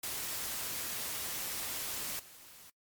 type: noise with level steps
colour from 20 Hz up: white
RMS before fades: -38 / -54 dBFS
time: 0.03-2.7 s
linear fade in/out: 5 ms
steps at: 2.19 s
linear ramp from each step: 5 ms
effects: noise-tail reverb RT60 0.1 s tail -22 dB re dry + MP3 96 kbps